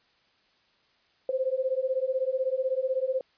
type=beating tone pair; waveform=sine; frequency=514 / 530 Hz; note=C5 / C5; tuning=-31 / +22 cents; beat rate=16 Hz; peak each=-28 dBFS; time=1.29-3.21 s; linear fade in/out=2 ms; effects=white hiss -66 dBFS RMS until 3.37 s + resampled to 11025 Hz